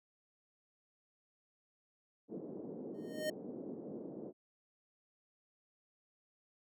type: band-pass noise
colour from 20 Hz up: pink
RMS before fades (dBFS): -46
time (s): 2.28-4.33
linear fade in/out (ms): 50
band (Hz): 210 to 480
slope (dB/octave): 24
type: tone with exponential growth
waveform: square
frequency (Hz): 615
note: D#5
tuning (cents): -20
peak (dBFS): -33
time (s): 2.94-3.3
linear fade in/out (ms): 5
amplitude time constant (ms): 78
effects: none